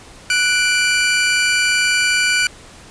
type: tone pair together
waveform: sawtooth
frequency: 1480 / 2349 Hz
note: F#6 / D7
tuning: 0 / 0 cents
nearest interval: minor sixth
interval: 800 cents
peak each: -13 dBFS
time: 0.3-2.47 s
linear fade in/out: 2 ms
effects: pink hiss -41 dBFS RMS until 2.9 s + resampled to 22050 Hz